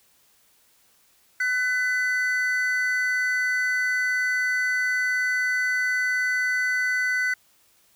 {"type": "tone pair together", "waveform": "triangle", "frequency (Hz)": [1500, 2001], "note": ["F#6", "B6"], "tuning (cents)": [23, 22], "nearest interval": "perfect fourth", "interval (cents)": 499, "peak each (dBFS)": [-22, -23], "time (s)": [1.4, 7.34], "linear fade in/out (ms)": 5, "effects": ["white hiss -61 dBFS RMS until 7.95 s"]}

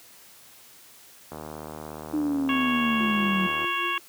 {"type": "click train", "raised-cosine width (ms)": 1, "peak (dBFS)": -23, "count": 180, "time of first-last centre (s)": [1.32, 3.645], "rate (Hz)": 77}
{"type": "exponential sweep", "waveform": "sine", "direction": "down", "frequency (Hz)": [306.2, 186.3], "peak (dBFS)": -23, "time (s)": [2.13, 3.47], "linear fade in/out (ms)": 10}
{"type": "harmonic tone", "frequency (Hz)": 553, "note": "C#5", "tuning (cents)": -4, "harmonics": [2, 3, 4, 5, 6], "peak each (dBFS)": [-28, -33, -34, -29, -36], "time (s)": [2.49, 3.98], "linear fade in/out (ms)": 2}
{"type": "tone with tremolo", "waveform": "sine", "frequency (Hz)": 348.8, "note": "F4", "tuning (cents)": -2, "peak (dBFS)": -32, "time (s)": [2.99, 4], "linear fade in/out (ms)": 20, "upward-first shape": "triangle", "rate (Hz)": 4.9, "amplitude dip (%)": 85}
{"effects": ["white hiss -51 dBFS RMS until 4.08 s", "high-pass 80 Hz 12 dB/octave"]}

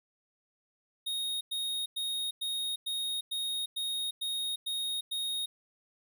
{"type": "tone bursts", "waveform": "square", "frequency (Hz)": 3729, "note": "A#7", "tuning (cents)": 0, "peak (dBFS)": -32, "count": 10, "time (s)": [1.06, 5.46], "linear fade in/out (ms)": 10, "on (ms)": 350, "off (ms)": 100, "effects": []}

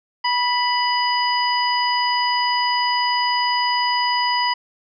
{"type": "harmonic tone with a mistuned harmonic", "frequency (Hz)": 990, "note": "B5", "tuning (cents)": 4, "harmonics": [1, 2, 3, 5], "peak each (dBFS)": [-19, -25, -27, -24], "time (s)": [0.24, 4.54], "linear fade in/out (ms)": 10, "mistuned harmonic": 1, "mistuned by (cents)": -23, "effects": []}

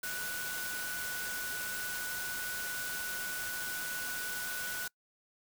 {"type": "tone in noise", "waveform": "sine", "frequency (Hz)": 1480, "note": "F#6", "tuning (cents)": 0, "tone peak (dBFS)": -38, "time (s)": [0.03, 4.88], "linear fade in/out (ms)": 5, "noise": "white", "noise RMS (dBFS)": -40, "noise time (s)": [0.03, 4.88], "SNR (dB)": -1, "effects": ["noise-tail reverb RT60 0.1 s tail -24 dB re dry"]}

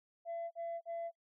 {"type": "tone bursts", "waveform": "sine", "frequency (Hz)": 675, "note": "E5", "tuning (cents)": 41, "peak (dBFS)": -36, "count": 3, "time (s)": [0.25, 1.114], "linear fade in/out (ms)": 50, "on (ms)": 260, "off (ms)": 42, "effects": ["noise-tail reverb RT60 0.1 s tail -24 dB re dry", "tanh soft clip ceiling -36 dBFS"]}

